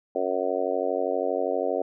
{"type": "harmonic tone", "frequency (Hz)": 92.5, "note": "F#2", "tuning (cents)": 0, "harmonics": [3, 4, 5, 6, 7, 8], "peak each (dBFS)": [-34, -32, -29, -29, -30, -33], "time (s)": [0.15, 1.82], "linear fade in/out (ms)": 5, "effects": []}